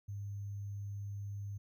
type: tone with sample-and-hold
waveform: sine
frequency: 100.9 Hz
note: G#2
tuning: 49 cents flat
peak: -39 dBFS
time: 0.08-1.58 s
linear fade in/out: 10 ms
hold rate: 6300 Hz
effects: none